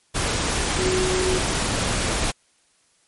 sine tone in noise, 370 Hz, F#4, in tune, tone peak -21 dBFS, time 0.78-1.39 s, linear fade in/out 20 ms, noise pink, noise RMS -23 dBFS, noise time 0.14-2.32 s, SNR -1 dB, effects white hiss -62 dBFS RMS until 3.07 s + MP3 48 kbps

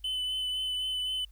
triangle tone with vibrato, 3018 Hz, F#7, 34 cents sharp, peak -28 dBFS, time 0.04-1.25 s, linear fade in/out 5 ms, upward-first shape sine, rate 3.9 Hz, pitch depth 16 cents each way, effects added 50 Hz sine -50 dBFS peak until 1.31 s + white hiss -70 dBFS RMS until 1.31 s

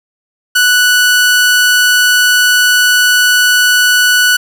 sawtooth tone, 1480 Hz, F#6, in tune, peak -3 dBFS, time 0.55-4.37 s, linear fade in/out 10 ms, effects none

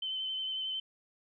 sine tone with vibrato, 3069 Hz, G7, 37 cents flat, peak -33 dBFS, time 0.02-0.8 s, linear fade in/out 5 ms, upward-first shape sine, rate 11 Hz, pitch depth 18 cents each way, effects none

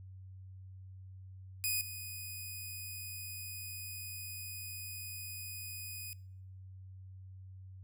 5% pulse tone with level steps, 2489 Hz, D#7, in tune, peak -22 / -33 dBFS, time 1.64-6.13 s, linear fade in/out 0 ms, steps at 1.81 s, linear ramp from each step 2 ms, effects noise-tail reverb RT60 0.8 s tail -26 dB re dry + added 94 Hz sine -48 dBFS peak until 7.83 s

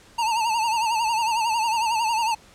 square tone with vibrato, 903 Hz, A5, 45 cents sharp, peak -21 dBFS, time 0.18-2.35 s, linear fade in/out 10 ms, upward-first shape sine, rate 11 Hz, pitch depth 85 cents each way, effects pink hiss -51 dBFS RMS until 2.54 s + low-pass 9000 Hz 12 dB/octave

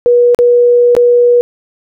sine tone with dropouts, 483.6 Hz, B4, 36 cents flat, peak -4 dBFS, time 0.06-1.41 s, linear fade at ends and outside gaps 0 ms, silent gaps 0.347-0.389 / 0.951-0.966 s, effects none

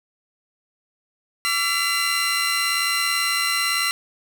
30% pulse tone cluster, 1154 / 1356 / 2010 / 2793 / 4098 Hz, D6 / E6 / B6 / F7 / C8, -31 / +49 / +30 / -1 / -37 cents, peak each -27 / -25 / -21 / -24 / -24 dBFS, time 1.45-3.91 s, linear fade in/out 0 ms, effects none

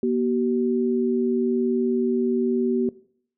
sine tone pair together, 240 / 381 Hz, B3 / G4, -49 / -49 cents, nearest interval minor sixth, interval 800 cents, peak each -22 dBFS, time 0.03-2.89 s, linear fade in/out 2 ms, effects noise-tail reverb RT60 0.6 s tail -20 dB re dry

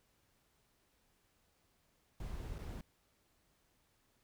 brown noise with dropouts, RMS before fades -44 dBFS, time 2.2-2.81 s, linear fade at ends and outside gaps 2 ms, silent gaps 2.584-2.588 s, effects pink hiss -75 dBFS RMS until 4.23 s

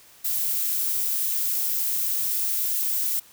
violet noise, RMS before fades -25 dBFS, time 0.24-3.2 s, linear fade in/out 10 ms, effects white hiss -52 dBFS RMS until 3.32 s

